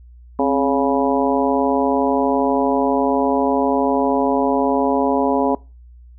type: harmonic tone with a mistuned harmonic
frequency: 139.9 Hz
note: C#3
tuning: 16 cents sharp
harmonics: 2 / 3 / 4 / 5 / 6 / 7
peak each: -19 / -21 / -22 / -23 / -24 / -24 dBFS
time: 0.39-5.55 s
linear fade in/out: 2 ms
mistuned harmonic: 2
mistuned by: -78 cents
effects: noise-tail reverb RT60 0.3 s tail -23 dB re dry + added 60 Hz sine -40 dBFS peak until 6.18 s